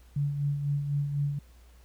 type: tone with tremolo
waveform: sine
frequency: 143.4 Hz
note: D3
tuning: 41 cents flat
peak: -24 dBFS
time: 0.16-1.39 s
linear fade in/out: 5 ms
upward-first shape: sine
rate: 4 Hz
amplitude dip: 50%
effects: added 60 Hz sine -52 dBFS peak until 1.84 s + pink hiss -63 dBFS RMS until 1.84 s